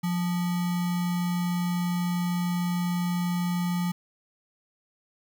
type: tone with sample-and-hold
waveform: sine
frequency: 176.4 Hz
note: F3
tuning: 18 cents sharp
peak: -24 dBFS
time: 0.03-3.92 s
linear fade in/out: 10 ms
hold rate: 1050 Hz
effects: none